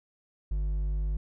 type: tone with hard clipping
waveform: triangle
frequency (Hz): 50.2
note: G1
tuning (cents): +42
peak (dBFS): -28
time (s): 0.51-1.17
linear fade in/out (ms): 5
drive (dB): 8
effects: none